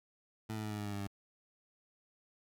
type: tone with pitch steps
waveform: 20% pulse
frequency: 109.7 / 108.19 / 106.7 / 105.23 / 103.78 / 102.35 / 100.94 / 99.55 Hz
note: A2 / A2 / G#2 / G#2 / G#2 / G#2 / G#2 / G2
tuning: -5 / -29 / +47 / +23 / -1 / -25 / -49 / +27 cents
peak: -33 dBFS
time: 0.49-1.074 s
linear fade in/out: 10 ms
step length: 73 ms
effects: none